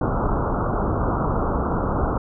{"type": "low-pass noise", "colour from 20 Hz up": "pink", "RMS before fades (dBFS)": -22, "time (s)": [0.01, 2.18], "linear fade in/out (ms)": 5, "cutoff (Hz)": 1400, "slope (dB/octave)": 96, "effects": []}